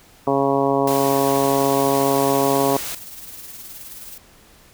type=harmonic tone; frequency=137.9 Hz; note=C#3; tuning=9 cents flat; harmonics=1 / 2 / 3 / 4 / 5 / 6 / 7 / 8; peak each=-29 / -22 / -21 / -23 / -23 / -28 / -25 / -28 dBFS; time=0.27-2.77 s; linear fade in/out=2 ms
type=noise; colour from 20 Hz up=white; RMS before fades=-29 dBFS; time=0.87-2.95 s; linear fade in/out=5 ms
type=noise with tremolo; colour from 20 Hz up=blue; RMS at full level=-35 dBFS; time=1.96-4.18 s; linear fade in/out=5 ms; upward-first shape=triangle; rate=19 Hz; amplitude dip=50%
effects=pink hiss -50 dBFS RMS until 4.73 s